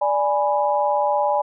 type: chord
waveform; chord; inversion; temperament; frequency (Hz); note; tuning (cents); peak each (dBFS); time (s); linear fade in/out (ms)
sine; G# diminished; second; equal; 587.3 / 830.6 / 987.8; D5 / G#5 / B5; 0 / 0 / 0; -21 / -20 / -24; 0.01-1.42; 10
effects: none